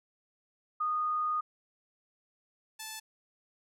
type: tone pair in turn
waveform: sine / 5% pulse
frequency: 1233 / 875.1 Hz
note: D#6 / A5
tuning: -16 / -10 cents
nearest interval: tritone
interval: 594 cents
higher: first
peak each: -28 / -28 dBFS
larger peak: neither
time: 0.8-1.41 / 2.79-3 s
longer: first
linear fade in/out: 10 ms
effects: none